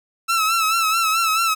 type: tone with vibrato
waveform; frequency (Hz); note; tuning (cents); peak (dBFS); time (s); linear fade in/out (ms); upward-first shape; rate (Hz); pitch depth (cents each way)
sawtooth; 1318.5; E6; 0; -13; 0.28-1.55; 20; sine; 4.6; 59
effects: none